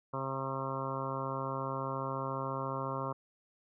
harmonic tone with a mistuned harmonic, 134.3 Hz, C3, 46 cents sharp, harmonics 1 / 2 / 3 / 4 / 5 / 6 / 7 / 8 / 9 / 10, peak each -40 / -44 / -44 / -41 / -46 / -51 / -42 / -40 / -44 / -47 dBFS, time 0.13-3.13 s, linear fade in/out 10 ms, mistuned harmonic 6, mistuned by +15 cents, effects none

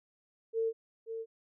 sine tone with echo, 451.2 Hz, A4, 44 cents sharp, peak -28 dBFS, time 0.53-0.73 s, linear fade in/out 50 ms, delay 530 ms, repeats 1, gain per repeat -8 dB, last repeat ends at 1.26 s, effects none

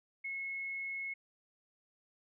sine tone, 2180 Hz, C#7, 29 cents flat, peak -37 dBFS, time 0.24-1.14 s, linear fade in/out 10 ms, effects none

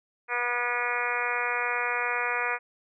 harmonic tone, 242.5 Hz, B3, 31 cents flat, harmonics 2 / 3 / 4 / 5 / 6 / 7 / 8 / 9 / 10, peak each -36 / -37 / -34 / -34 / -33 / -35 / -34 / -34 / -34 dBFS, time 0.28-2.59 s, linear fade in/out 50 ms, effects none

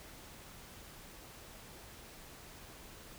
silence, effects pink hiss -53 dBFS RMS until 3.18 s

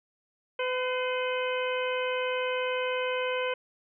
harmonic tone with a mistuned harmonic, 506 Hz, B4, 42 cents sharp, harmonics 1 / 2 / 3 / 4 / 5 / 6, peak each -29 / -35 / -37 / -39 / -37 / -39 dBFS, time 0.59-3.54 s, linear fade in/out 5 ms, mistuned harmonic 4, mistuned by +58 cents, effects none

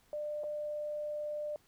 sine tone with dropouts, 597 Hz, D5, 28 cents sharp, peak -35 dBFS, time 0.13-1.56 s, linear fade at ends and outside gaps 1 ms, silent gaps 0.435-0.44 s, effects pink hiss -68 dBFS RMS until 1.67 s

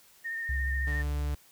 sine tone with vibrato, 1830 Hz, A#6, 32 cents flat, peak -32 dBFS, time 0.24-1.03 s, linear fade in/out 20 ms, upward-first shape triangle, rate 14 Hz, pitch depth 32 cents each way
sine tone with pitch glide, 67.6 to 68.27 Hz, C#2 to C#2, -43 to -26 cents, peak -28 dBFS, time 0.49-1.35 s, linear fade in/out 5 ms, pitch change +17 cents, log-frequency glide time 0.78-0.91 s
sawtooth tone, 146.83 Hz, D3, in tune, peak -34 dBFS, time 0.87-1.35 s, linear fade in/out 5 ms
effects white hiss -59 dBFS RMS until 1.51 s

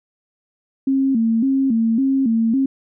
sine tone with vibrato, 246.9 Hz, B3, in tune, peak -14 dBFS, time 0.87-2.66 s, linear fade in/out 5 ms, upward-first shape square, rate 1.8 Hz, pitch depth 150 cents each way, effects none

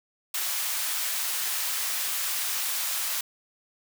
white high-pass noise, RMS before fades -29 dBFS, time 0.34-3.21 s, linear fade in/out 5 ms, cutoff 930 Hz, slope 12 dB/octave, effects none

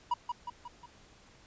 triangle tone with echo, 966 Hz, B5, 39 cents flat, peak -24 dBFS, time 0.11-0.14 s, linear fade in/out 5 ms, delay 180 ms, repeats 4, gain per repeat -5 dB, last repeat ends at 0.86 s, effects pink hiss -59 dBFS RMS until 1.46 s + resampled to 16000 Hz

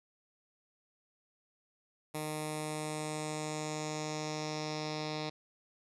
10% pulse tone with low-pass filter sweep, 153.5 Hz, D#3, 23 cents flat, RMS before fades -38 dBFS, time 2.14-5.3 s, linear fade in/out 10 ms, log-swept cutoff 11000 to 4600 Hz, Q 3.3, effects none

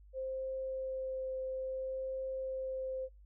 sine tone with vibrato, 524 Hz, C5, 2 cents sharp, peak -36 dBFS, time 0.13-3.09 s, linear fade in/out 50 ms, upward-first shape triangle, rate 0.59 Hz, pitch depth 9 cents each way, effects noise-tail reverb RT60 0.2 s tail -22 dB re dry + added 50 Hz sine -55 dBFS peak until 3.25 s

